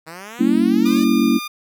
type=exponential sweep; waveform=5% pulse; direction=up; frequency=155.4 to 625 Hz; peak=-22 dBFS; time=0.06-1.05 s; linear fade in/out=20 ms
type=chord; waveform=sine; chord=G diminished seventh; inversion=none; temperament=equal with one note detuned; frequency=196 / 233.1 / 281.5 / 329.6 Hz; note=G3 / Bb3 / Db4 / Fb4; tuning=0 / 0 / +27 / 0 cents; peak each=-22 / -16 / -18 / -19 dBFS; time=0.39-1.39 s; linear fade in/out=20 ms
type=tone; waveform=15% pulse; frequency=1207 Hz; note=D6; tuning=47 cents sharp; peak=-20 dBFS; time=0.85-1.48 s; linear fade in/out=10 ms
effects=none